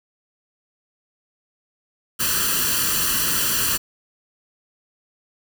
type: noise with comb filter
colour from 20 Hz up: white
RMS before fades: -21 dBFS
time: 2.19-3.78 s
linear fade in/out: 20 ms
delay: 0.68 ms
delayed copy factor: +0.8
effects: none